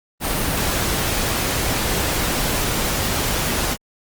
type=noise; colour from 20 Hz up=pink; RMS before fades=-21 dBFS; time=0.2-3.77 s; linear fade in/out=50 ms; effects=Opus 32 kbps